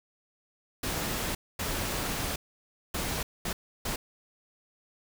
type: noise bursts at uneven times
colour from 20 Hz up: pink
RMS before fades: -32 dBFS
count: 5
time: 0.83-1.35 / 1.59-2.36 / 2.94-3.23 / 3.45-3.53 / 3.85-3.96 s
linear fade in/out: 5 ms
effects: none